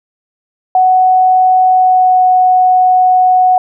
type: tone with pitch glide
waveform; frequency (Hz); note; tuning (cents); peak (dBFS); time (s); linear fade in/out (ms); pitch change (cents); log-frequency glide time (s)
sine; 743 to 737.9; F#5 to F#5; +7 to -5; -5; 0.75-3.58; 2; -12; 1.68-2.25
effects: none